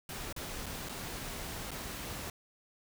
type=noise with dropouts; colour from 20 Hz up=pink; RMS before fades=-41 dBFS; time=0.09-2.3 s; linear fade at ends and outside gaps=2 ms; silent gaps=0.327-0.363 / 0.66-0.664 / 0.888-0.893 / 1.708-1.715 s; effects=none